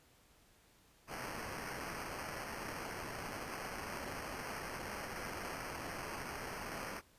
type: noise with sample-and-hold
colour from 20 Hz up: blue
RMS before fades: -44 dBFS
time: 1.07-7.02 s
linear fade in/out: 50 ms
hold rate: 3675 Hz
effects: pink hiss -67 dBFS RMS until 7.18 s + resampled to 32000 Hz